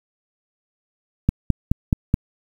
click train, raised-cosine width 5 ms, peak -3 dBFS, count 5, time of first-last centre 1.29-2.141 s, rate 4.7 Hz, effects 7-bit

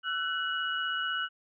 sine tone cluster, 1342 / 1498 / 2917 Hz, E6 / F#6 / F#7, +31 / +21 / -25 cents, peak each -35 / -32 / -34 dBFS, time 0.03-1.29 s, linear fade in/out 50 ms, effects none

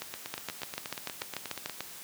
two click trains, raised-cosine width 0.2 ms, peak -16 / -19 dBFS, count 11 / 15, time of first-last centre 0.34-1.806 / 0.02-1.697 s, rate 6.82 / 8.35 Hz, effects white hiss -46 dBFS RMS until 2.03 s + high-pass 100 Hz 12 dB/octave

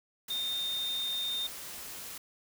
sine tone in noise, 3648 Hz, A#7, 38 cents flat, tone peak -31 dBFS, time 0.3-1.47 s, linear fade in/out 5 ms, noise white, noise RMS -43 dBFS, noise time 0.28-2.18 s, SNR +9 dB, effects none

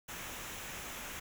pink noise with comb filter, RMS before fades -44 dBFS, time 0.08-1.2 s, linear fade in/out 10 ms, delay 0.22 ms, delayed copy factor -0.5, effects none

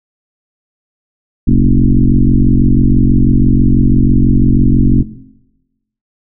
sine tone with frequency modulation, 123.2 Hz, B2, 4 cents flat, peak -5 dBFS, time 1.47-5.03 s, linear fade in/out 10 ms, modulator 46.1 Hz, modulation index 3.5, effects noise-tail reverb RT60 1.0 s tail -17 dB re dry

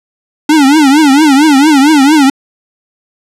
square tone with vibrato, 290 Hz, D4, 22 cents flat, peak -4 dBFS, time 0.49-2.3 s, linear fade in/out 5 ms, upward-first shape triangle, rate 4.4 Hz, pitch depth 190 cents each way, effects low-pass 10000 Hz 12 dB/octave

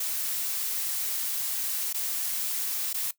blue noise with dropouts, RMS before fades -30 dBFS, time 0-3.11 s, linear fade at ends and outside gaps 5 ms, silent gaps 1.929-1.943 / 2.93-2.942 s, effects noise-tail reverb RT60 0.1 s tail -18 dB re dry

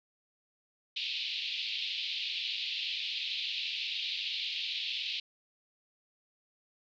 white band-pass noise, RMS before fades -36 dBFS, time 0.96-5.2 s, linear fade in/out 5 ms, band 2500 to 4200 Hz, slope 48 dB/octave, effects none

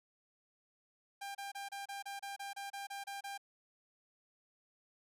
sawtooth tone bursts, 797 Hz, G5, 28 cents sharp, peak -38 dBFS, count 13, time 1.21-3.378 s, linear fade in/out 10 ms, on 140 ms, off 29 ms, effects resampled to 32000 Hz

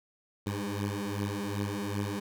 15% pulse beating tone pair, 99.9 / 102.5 Hz, G2 / G#2, +33 / -22 cents, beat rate 2.6 Hz, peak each -28 dBFS, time 0.46-2.2 s, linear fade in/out 10 ms, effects none

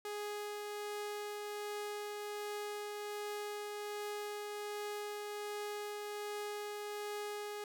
sawtooth tone with tremolo, 415.3 Hz, G#4, in tune, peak -35 dBFS, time 0.05-7.64 s, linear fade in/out 2 ms, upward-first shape triangle, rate 1.3 Hz, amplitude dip 25%, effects none

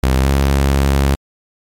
sawtooth tone with pitch glide, 65.41 to 68.78 Hz, C2 to C#2, 0 to -13 cents, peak -7 dBFS, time 0.03-1.15 s, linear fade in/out 0 ms, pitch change +87 cents, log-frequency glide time 0.19-0.28 s, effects MP3 64 kbps

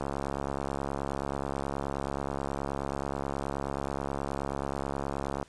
click train, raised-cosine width 1 ms, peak -18 dBFS, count 377, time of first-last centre 0.01-5.428 s, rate 69.4 Hz, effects pink hiss -59 dBFS RMS until 5.48 s + resampled to 22050 Hz

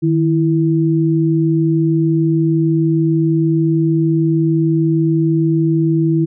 sine tone pair together, 155.56 / 329 Hz, D#3 / E4, 0 / -3 cents, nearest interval octave + minor second, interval 1297 cents, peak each -14 dBFS, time 0.02-6.26 s, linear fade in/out 20 ms, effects none

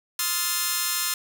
5% pulse chord, F dominant seventh, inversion second, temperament just, 1047.7 / 1257.2 / 1396.9 / 1746.1 Hz, C6 / Eb6 / F6 / A6, +2 / +18 / 0 / -14 cents, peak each -19 dBFS, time 0.19-1.14 s, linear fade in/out 2 ms, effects none

